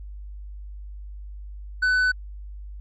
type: tone with tanh clipping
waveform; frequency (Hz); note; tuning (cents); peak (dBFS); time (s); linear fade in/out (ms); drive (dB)
triangle; 1500; F#6; +23; -19; 1.82-2.12; 10; 9
effects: added 50 Hz sine -35 dBFS peak until 2.8 s + Opus 48 kbps